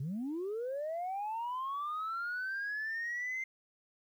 sine linear sweep, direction up, 124 to 2093 Hz, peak -33 dBFS, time 0-3.44 s, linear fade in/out 5 ms, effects tanh soft clip ceiling -32 dBFS + 11-bit

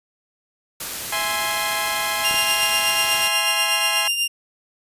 white noise, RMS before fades -29 dBFS, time 0.8-3.28 s, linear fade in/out 5 ms
15% pulse chord, E augmented, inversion none, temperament equal, 659.3 / 830.6 / 1046.5 Hz, E5 / G#5 / B#5, 0 / 0 / 0 cents, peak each -23 / -19 / -19 dBFS, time 1.12-4.08 s, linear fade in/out 5 ms
sawtooth tone with tremolo, 2794 Hz, F7, in tune, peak -14 dBFS, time 2.24-4.28 s, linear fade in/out 10 ms, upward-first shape triangle, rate 8.2 Hz, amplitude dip 55%
clicks, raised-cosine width 2 ms, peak -23 dBFS, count 2, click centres 2.311 / 2.343 s
effects resampled to 32000 Hz

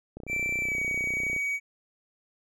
click train, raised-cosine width 2 ms, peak -26 dBFS, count 38, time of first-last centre 0.17-1.364 s, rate 31 Hz
triangle tone with pitch glide, 2338 to 2261 Hz, D7 to C#7, -8 to +34 cents, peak -25 dBFS, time 0.27-1.6 s, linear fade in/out 50 ms, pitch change -58 cents, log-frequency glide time 0.61-0.78 s
effects none

